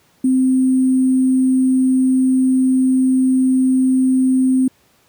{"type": "tone with sample-and-hold", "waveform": "sine", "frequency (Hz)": 259.4, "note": "C4", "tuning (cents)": -15, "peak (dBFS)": -11, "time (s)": [0.24, 4.68], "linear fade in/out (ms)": 5, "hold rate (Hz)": 8820, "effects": ["pink hiss -56 dBFS RMS until 5.08 s", "high-pass 80 Hz 12 dB/octave"]}